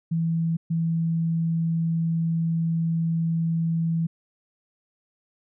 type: tone bursts at uneven times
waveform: sine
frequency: 164.81 Hz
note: E3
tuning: in tune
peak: -21 dBFS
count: 2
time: 0.11-0.57 / 0.7-4.07 s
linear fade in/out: 10 ms
effects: none